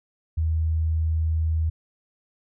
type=tone; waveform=sine; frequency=80 Hz; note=D#2; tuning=49 cents sharp; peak=-20 dBFS; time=0.37-1.7 s; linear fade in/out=10 ms; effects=none